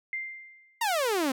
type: tone with exponential decay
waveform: sine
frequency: 2094 Hz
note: C7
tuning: 1 cent sharp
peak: -28 dBFS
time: 0.13-0.87 s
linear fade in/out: 1 ms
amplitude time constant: 160 ms
type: exponential sweep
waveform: sawtooth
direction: down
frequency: 962 to 251.8 Hz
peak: -21 dBFS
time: 0.81-1.32 s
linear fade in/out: 5 ms
effects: none